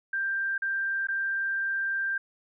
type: tone with dropouts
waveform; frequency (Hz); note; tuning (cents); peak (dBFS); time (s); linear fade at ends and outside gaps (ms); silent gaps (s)
sine; 1581; G6; +14; -26; 0.13-2.18; 5; 0.58-0.62 / 1.071-1.085
effects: none